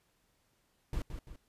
brown noise with echo, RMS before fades -34 dBFS, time 0.93-1.02 s, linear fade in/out 2 ms, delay 170 ms, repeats 2, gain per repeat -7 dB, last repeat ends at 1.36 s, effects pink hiss -74 dBFS RMS until 1.48 s + resampled to 32000 Hz

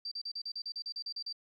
sine tone bursts, 4680 Hz, D8, 7 cents flat, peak -36 dBFS, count 13, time 0.05-1.327 s, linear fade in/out 5 ms, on 65 ms, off 36 ms, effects 12-bit

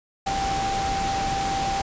sine tone in noise, 784 Hz, G5, in tune, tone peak -24 dBFS, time 0.26-1.82 s, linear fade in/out 10 ms, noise pink, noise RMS -29 dBFS, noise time 0.26-1.82 s, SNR +2 dB, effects resampled to 16000 Hz

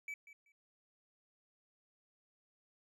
triangle tone with echo, 2299 Hz, D7, 37 cents flat, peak -39 dBFS, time 0.08-0.14 s, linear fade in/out 2 ms, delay 190 ms, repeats 2, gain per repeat -14 dB, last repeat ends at 0.52 s, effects none

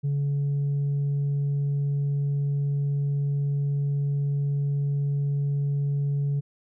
sine tone with tanh clipping, 141.9 Hz, C#3, 41 cents sharp, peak -23 dBFS, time 0.03-6.41 s, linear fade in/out 20 ms, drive 1 dB, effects none

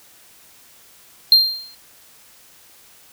triangle tone with exponential decay, 4186 Hz, C8, in tune, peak -4 dBFS, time 1.32-1.75 s, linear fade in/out 1 ms, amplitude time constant 93 ms, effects white hiss -49 dBFS RMS until 3.12 s

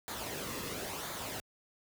pink noise with flanger, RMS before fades -40 dBFS, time 0.08-1.4 s, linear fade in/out 0 ms, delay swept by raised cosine 0.36 to 1.35 ms, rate 0.98 Hz, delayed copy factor -0.5, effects high-pass 60 Hz 12 dB/octave

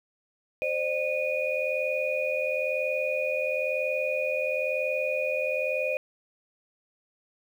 sine tone cluster, 523 / 604 / 2465 Hz, C5 / D5 / D#7, -1 / +48 / -17 cents, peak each -29 / -30 / -30 dBFS, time 0.62-5.97 s, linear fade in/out 0 ms, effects 9-bit

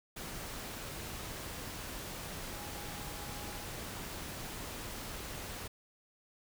sine tone in noise, 825 Hz, G#5, 12 cents flat, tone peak -52 dBFS, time 2.51-3.65 s, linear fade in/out 10 ms, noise pink, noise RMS -43 dBFS, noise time 0.16-5.68 s, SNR -12 dB, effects none

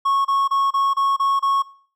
triangle tone bursts, 1100 Hz, C#6, 14 cents flat, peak -14 dBFS, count 7, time 0.05-1.624 s, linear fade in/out 10 ms, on 200 ms, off 29 ms, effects noise-tail reverb RT60 0.5 s tail -21 dB re dry

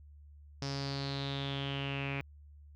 sawtooth tone with low-pass filter sweep, 138.59 Hz, C#3, in tune, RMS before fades -37 dBFS, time 0.62-2.21 s, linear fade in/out 0 ms, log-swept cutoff 5300 to 2400 Hz, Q 7.3, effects added 73 Hz sine -52 dBFS peak until 2.75 s

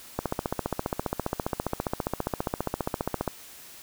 click train, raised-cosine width 1 ms, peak -12 dBFS, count 47, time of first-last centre 0.19-3.277 s, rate 14.9 Hz, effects white hiss -47 dBFS RMS until 3.82 s

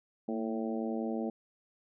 harmonic tone with a mistuned harmonic, 111 Hz, A2, 16 cents sharp, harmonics 2 / 3 / 4 / 5 / 6 / 7, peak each -34 / -38 / -40 / -42 / -44 / -45 dBFS, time 0.28-1.3 s, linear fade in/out 5 ms, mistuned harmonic 2, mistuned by +44 cents, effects none

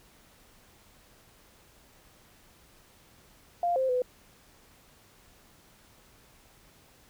sine tone with pitch steps, 697 / 524 / 501 Hz, F5 / C5 / B4, -4 / +2 / +25 cents, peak -24 dBFS, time 3.63-4.02 s, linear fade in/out 2 ms, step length 130 ms, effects pink hiss -59 dBFS RMS until 7.09 s

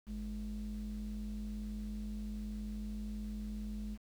triangle ring-modulated tone, 80.4 Hz, E2, 43 cents flat, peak -32 dBFS, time 0.06-3.98 s, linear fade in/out 50 ms, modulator 131 Hz, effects tanh soft clip ceiling -33 dBFS + 10-bit

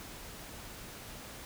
silence, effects pink hiss -47 dBFS RMS until 1.45 s

